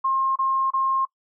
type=tone bursts; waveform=sine; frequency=1067 Hz; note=C6; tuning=34 cents sharp; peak=-19 dBFS; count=3; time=0.04-1.054 s; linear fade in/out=10 ms; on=320 ms; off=27 ms; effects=noise-tail reverb RT60 0.1 s tail -22 dB re dry